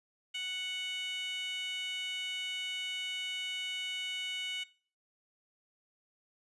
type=tone with high-pass filter; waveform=15% pulse; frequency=740 Hz; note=F#5; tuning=in tune; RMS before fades=-38 dBFS; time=0.34-4.64 s; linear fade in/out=10 ms; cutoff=2700 Hz; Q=5.4; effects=noise-tail reverb RT60 0.4 s tail -19 dB re dry + resampled to 24000 Hz